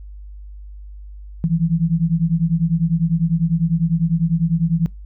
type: beating tone pair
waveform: sine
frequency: 161.1 / 171.1 Hz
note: E3 / F3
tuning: -39 / -35 cents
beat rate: 10 Hz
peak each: -18 dBFS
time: 1.44-4.86 s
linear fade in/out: 0 ms
effects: noise-tail reverb RT60 0.2 s tail -23 dB re dry + added 50 Hz sine -33 dBFS peak until 5.05 s